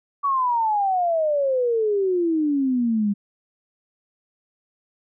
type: exponential sweep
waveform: sine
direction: down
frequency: 1143 to 198.7 Hz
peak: -18 dBFS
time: 0.23-3.14 s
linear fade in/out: 20 ms
effects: none